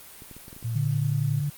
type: clicks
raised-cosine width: 3 ms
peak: -31 dBFS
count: 7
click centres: 0.221 / 0.313 / 0.366 / 0.481 / 0.529 / 0.565 / 0.627 s
type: tone with vibrato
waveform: sine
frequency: 114.3 Hz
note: A#2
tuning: 34 cents flat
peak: -26 dBFS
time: 0.64-1.41 s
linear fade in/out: 10 ms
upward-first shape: sine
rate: 5.5 Hz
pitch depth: 17 cents each way
type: tone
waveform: sine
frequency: 145.4 Hz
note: D3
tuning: 17 cents flat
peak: -24 dBFS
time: 0.75-1.5 s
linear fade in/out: 10 ms
effects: white hiss -46 dBFS RMS until 1.57 s + Opus 32 kbps

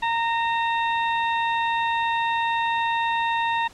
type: harmonic tone with a mistuned harmonic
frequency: 924 Hz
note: A#5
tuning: 16 cents flat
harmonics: 1 / 2 / 3 / 4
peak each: -22 / -28 / -32 / -34 dBFS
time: 0.02-3.68 s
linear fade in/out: 10 ms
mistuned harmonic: 3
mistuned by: -43 cents
effects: pink hiss -49 dBFS RMS until 3.73 s + low-pass 8000 Hz 12 dB/octave

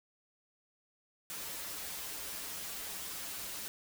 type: noise with comb filter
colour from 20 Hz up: white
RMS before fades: -42 dBFS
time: 1.3-3.68 s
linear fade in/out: 0 ms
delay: 8.2 ms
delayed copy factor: -0.85
effects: none

